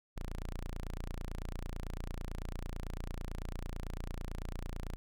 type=tone; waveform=sawtooth; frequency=29 Hz; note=A#0; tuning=8 cents flat; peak=-34 dBFS; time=0.16-4.96 s; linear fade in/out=0 ms; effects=none